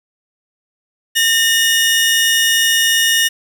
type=tone pair together; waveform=sawtooth; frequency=1821 / 2891 Hz; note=A#6 / F#7; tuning=-41 / -41 cents; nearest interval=minor sixth; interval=800 cents; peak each=-11 dBFS; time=1.15-3.29 s; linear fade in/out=20 ms; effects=7-bit